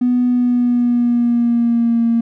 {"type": "tone with pitch glide", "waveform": "triangle", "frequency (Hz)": [246.9, 231.7], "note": ["B3", "A#3"], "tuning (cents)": [0, -10], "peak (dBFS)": -8, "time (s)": [0.01, 2.21], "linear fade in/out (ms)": 10, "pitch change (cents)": -110, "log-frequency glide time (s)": [0.28, 2.05], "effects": ["tanh soft clip ceiling -9 dBFS"]}